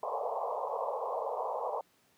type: band-pass noise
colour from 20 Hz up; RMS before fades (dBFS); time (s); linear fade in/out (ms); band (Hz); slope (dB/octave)
pink; -35; 0.03-1.81; 2; 450 to 1100; 96
effects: pink hiss -68 dBFS RMS until 2.17 s + high-pass 150 Hz 12 dB/octave